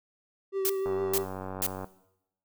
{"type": "tone with vibrato", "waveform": "triangle", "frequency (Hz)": 386.8, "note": "G4", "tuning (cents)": -23, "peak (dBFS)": -25, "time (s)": [0.52, 1.26], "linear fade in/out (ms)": 50, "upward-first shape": "sine", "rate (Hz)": 6.5, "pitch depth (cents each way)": 18}
{"type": "noise bursts", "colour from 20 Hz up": "blue", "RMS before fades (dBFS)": -28, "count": 3, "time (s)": [0.65, 1.665], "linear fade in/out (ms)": 0, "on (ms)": 45, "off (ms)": 440}
{"type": "click train", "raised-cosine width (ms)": 1, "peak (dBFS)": -23, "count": 94, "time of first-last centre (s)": [0.86, 1.844], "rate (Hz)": 94.5}
{"effects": ["noise-tail reverb RT60 0.8 s tail -17 dB re dry"]}